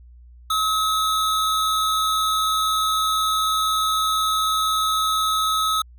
square tone pair together, 1283 / 3587 Hz, E6 / A7, -47 / +33 cents, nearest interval octave + tritone, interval 1780 cents, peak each -20 / -28 dBFS, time 0.5-5.82 s, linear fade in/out 5 ms, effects added 60 Hz sine -43 dBFS peak until 5.98 s

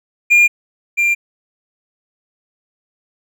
triangle tone pair in turn, 2412 / 2383 Hz, D7 / D7, +46 / +25 cents, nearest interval unison, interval 21 cents, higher first, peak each -5 / -10 dBFS, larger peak first, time 0.3-0.48 / 0.97-1.15 s, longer neither, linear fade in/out 20 ms, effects none

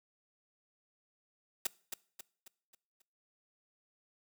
white noise with echo, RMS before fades -32 dBFS, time 1.65-1.67 s, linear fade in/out 5 ms, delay 270 ms, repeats 5, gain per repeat -7 dB, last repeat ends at 3.02 s, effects noise-tail reverb RT60 0.5 s tail -22 dB re dry + high-pass 200 Hz 12 dB/octave

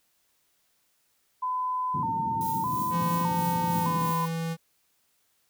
sine tone with vibrato, 956 Hz, A#5, 43 cents sharp, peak -26 dBFS, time 1.42-4.26 s, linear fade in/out 10 ms, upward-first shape square, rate 0.82 Hz, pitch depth 94 cents each way
pink band-pass noise, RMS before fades -36 dBFS, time 1.94-4.12 s, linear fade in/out 5 ms, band 120 to 280 Hz, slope 24 dB/octave
violet noise with tremolo, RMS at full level -38 dBFS, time 2.41-4.28 s, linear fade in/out 0 ms, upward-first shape sine, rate 3.1 Hz, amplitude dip 50%
square tone with pitch glide, 170.7 to 164.69 Hz, F3 to E3, -39 to -1 cents, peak -29 dBFS, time 2.9-4.57 s, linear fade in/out 50 ms, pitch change -62 cents, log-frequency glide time 3.68-4.06 s
effects white hiss -70 dBFS RMS until 5.49 s

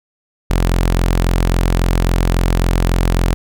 sawtooth tone, 43.65 Hz, F1, in tune, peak -8 dBFS, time 0.5-3.34 s, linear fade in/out 0 ms, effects none

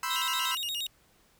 sawtooth chord, C major seventh, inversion third, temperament equal, 987.8 / 1046.5 / 1318.5 / 1568 Hz, B5 / C6 / E6 / G6, 0 / 0 / 0 / 0 cents, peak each -32 / -32 / -30 / -35 dBFS, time 0.03-0.55 s, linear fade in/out 2 ms
40% pulse tone with vibrato, 3272 Hz, G#7, 26 cents flat, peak -30 dBFS, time 0.1-0.87 s, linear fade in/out 5 ms, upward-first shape square, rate 8.5 Hz, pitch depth 240 cents each way
effects pink hiss -64 dBFS RMS until 1.39 s

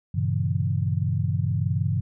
sine chord, G diminished seventh, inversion none, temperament equal with one note detuned, 98 / 119.54 / 138.59 / 164.81 Hz, G2 / Bb2 / Db3 / Fb3, 0 / +44 / 0 / 0 cents, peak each -25 / -28 / -27 / -29 dBFS, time 0.14-2.01 s, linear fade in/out 10 ms, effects none

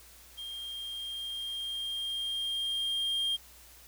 triangle tone with level ramp, 3209 Hz, G7, 40 cents sharp, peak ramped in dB -37 to -26 dBFS, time 0.37-3.37 s, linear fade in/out 20 ms, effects added 60 Hz sine -59 dBFS peak until 3.87 s + white hiss -55 dBFS RMS until 3.87 s

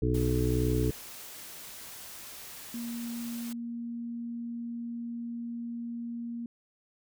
harmonic tone, 61.74 Hz, B1, in tune, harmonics 1 / 2 / 4 / 5 / 6 / 7, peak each -30 / -29 / -35 / -32 / -37 / -32 dBFS, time 0.02-0.91 s, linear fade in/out 5 ms
white noise, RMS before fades -45 dBFS, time 0.14-3.53 s, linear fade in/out 5 ms
sine tone, 235.1 Hz, A#3, 15 cents sharp, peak -34 dBFS, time 2.74-6.46 s, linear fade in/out 2 ms
effects none

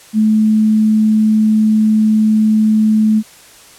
sine tone, 216.4 Hz, A3, 29 cents flat, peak -8 dBFS, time 0.13-3.23 s, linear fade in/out 50 ms, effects white hiss -41 dBFS RMS until 3.78 s + low-pass 11000 Hz 12 dB/octave

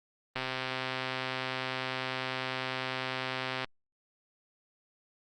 click train, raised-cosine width 0.3 ms, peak -17 dBFS, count 428, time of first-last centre 0.36-3.645 s, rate 130 Hz, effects Opus 32 kbps

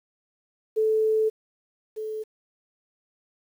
sine tone pair in turn, 436.8 / 434 Hz, A4 / A4, -13 / -24 cents, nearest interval unison, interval 11 cents, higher first, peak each -19 / -29 dBFS, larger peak first, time 0.76-1.3 / 1.96-2.24 s, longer first, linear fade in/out 20 ms, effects 9-bit

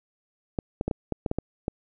clicks, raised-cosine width 2 ms, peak -13 dBFS, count 9, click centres 0.588 / 0.811 / 0.88 / 0.912 / 1.123 / 1.262 / 1.314 / 1.386 / 1.681 s, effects none

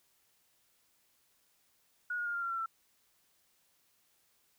sine tone with pitch steps, 1454 / 1434 / 1414.2 / 1394.8 / 1375.6 / 1356.6 / 1338 Hz, F#6 / F6 / F6 / F6 / F6 / E6 / E6, -31 / +45 / +21 / -3 / -27 / +49 / +25 cents, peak -33 dBFS, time 2.1-2.66 s, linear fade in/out 5 ms, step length 80 ms, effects white hiss -72 dBFS RMS until 4.58 s

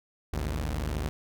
sawtooth tone pair together, 54.09 / 76 Hz, A1 / D#2, -29 / -40 cents, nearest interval tritone, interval 589 cents, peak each -28 dBFS, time 0.33-1.09 s, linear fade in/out 0 ms, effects none

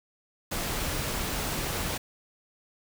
pink noise, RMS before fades -31 dBFS, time 0.51-1.98 s, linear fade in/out 10 ms, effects none

